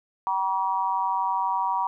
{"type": "tone with amplitude modulation", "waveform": "sine", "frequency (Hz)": 956, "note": "A#5", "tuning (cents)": 43, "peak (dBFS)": -18, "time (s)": [0.27, 1.87], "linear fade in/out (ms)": 0, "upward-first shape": "sine", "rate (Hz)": 188, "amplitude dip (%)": 95, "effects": []}